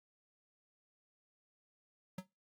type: tone with exponential decay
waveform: square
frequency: 185 Hz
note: F#3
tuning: in tune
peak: -38 dBFS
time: 2.18-2.26 s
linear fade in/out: 5 ms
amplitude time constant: 16 ms
effects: noise-tail reverb RT60 0.2 s tail -18 dB re dry + Opus 48 kbps